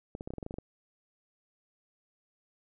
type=clicks; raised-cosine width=2 ms; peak=-25 dBFS; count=11; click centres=0.151 / 0.209 / 0.275 / 0.305 / 0.337 / 0.383 / 0.428 / 0.464 / 0.509 / 0.541 / 0.585 s; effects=none